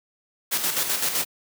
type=noise with tremolo; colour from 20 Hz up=white; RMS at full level=-23 dBFS; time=0.51-1.25 s; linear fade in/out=20 ms; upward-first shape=square; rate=7.8 Hz; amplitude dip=50%; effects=high-pass 150 Hz 12 dB/octave